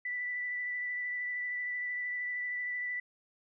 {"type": "tone with vibrato", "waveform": "sine", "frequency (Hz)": 1975.5, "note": "B6", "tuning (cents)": 0, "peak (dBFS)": -33, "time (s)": [0.05, 3], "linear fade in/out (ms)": 5, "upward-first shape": "sine", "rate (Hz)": 13, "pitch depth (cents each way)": 13, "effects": []}